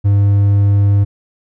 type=tone; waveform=triangle; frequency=100.7 Hz; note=G2; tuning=47 cents sharp; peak=-6 dBFS; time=0.04-1.05 s; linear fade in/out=20 ms; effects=none